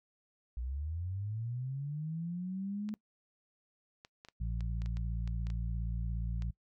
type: linear sweep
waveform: sine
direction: up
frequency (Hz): 57.4 to 214.6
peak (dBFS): -35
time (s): 0.57-2.94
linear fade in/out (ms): 0
type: clicks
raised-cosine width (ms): 0.2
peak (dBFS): -33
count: 12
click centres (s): 2.89 / 4.049 / 4.249 / 4.286 / 4.607 / 4.819 / 4.86 / 4.97 / 5.276 / 5.469 / 5.502 / 6.422
type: harmonic tone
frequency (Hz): 57.1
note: A#1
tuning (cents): -35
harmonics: 1 / 2 / 3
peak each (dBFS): -34 / -40 / -44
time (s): 4.4-6.51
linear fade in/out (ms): 10
effects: noise-tail reverb RT60 0.1 s tail -22 dB re dry